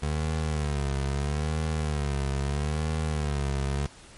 25% pulse tone with vibrato, 73.42 Hz, D2, in tune, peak -22 dBFS, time 0.02-3.87 s, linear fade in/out 10 ms, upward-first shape sine, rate 0.77 Hz, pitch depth 120 cents each way, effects pink hiss -50 dBFS RMS until 4.17 s + MP3 48 kbps

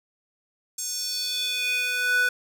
square tone with high-pass filter sweep, 495.5 Hz, B4, 6 cents sharp, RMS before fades -26 dBFS, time 0.78-2.29 s, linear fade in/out 5 ms, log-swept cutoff 7100 to 1300 Hz, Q 3.8, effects none

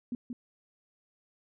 sine tone with echo, 242.9 Hz, B3, 29 cents flat, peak -31 dBFS, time 0.12-0.15 s, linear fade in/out 2 ms, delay 180 ms, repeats 1, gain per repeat -4 dB, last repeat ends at 0.33 s, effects none

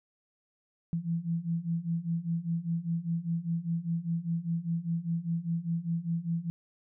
sine beating tone pair, 164.81 / 169.81 Hz, E3 / F3, 0 / -48 cents, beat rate 5 Hz, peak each -33 / -31 dBFS, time 0.93-6.5 s, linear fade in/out 0 ms, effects none

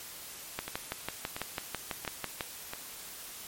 two click trains, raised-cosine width 0.3 ms, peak -20 / -16 dBFS, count 4 / 12, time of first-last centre 0.68-2.735 / 0.59-2.408 s, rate 1.46 / 6.05 Hz, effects white hiss -45 dBFS RMS until 3.47 s + MP3 64 kbps

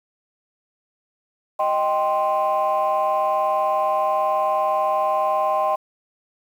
sine chord, C minor, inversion first, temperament equal, 622.3 / 784 / 1046.5 Hz, Eb5 / G5 / C6, 0 / 0 / 0 cents, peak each -21 dBFS, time 1.59-5.76 s, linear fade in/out 10 ms, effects tanh soft clip ceiling -12 dBFS + 8-bit

